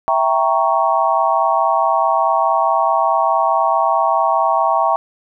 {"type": "chord", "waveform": "sine", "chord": "E diminished seventh", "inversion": "none", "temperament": "equal", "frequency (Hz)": [659.3, 784, 932.3, 1108.7], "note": ["E5", "G5", "Bb5", "Db6"], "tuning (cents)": [0, 0, 0, 0], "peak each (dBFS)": -18, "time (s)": [0.08, 4.96], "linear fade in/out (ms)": 0, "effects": []}